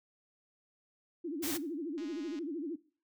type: tone with vibrato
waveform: sine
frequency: 311.1 Hz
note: D#4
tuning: in tune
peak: -35 dBFS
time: 1.24-2.76 s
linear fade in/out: 10 ms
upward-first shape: sine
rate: 13 Hz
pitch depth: 210 cents each way
type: noise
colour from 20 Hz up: white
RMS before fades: -37 dBFS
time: 1.42-1.58 s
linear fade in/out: 20 ms
type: click train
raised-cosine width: 0.2 ms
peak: -37 dBFS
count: 86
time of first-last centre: 1.98-2.389 s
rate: 208 Hz
effects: noise-tail reverb RT60 0.4 s tail -20 dB re dry